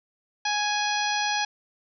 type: harmonic tone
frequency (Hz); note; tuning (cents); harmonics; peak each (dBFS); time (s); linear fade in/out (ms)
832; G#5; +3; 1 / 2 / 3 / 4 / 5 / 6 / 7; -27 / -30 / -32 / -33 / -34 / -35 / -35; 0.45-1.45; 5
effects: none